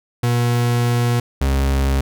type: tone pair in turn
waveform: 40% pulse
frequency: 120.2 / 67.85 Hz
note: B2 / C#2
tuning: -46 / -36 cents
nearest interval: minor seventh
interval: 990 cents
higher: first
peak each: -14 dBFS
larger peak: neither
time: 0.23-1.2 / 1.41-2.01 s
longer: first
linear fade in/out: 5 ms
effects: none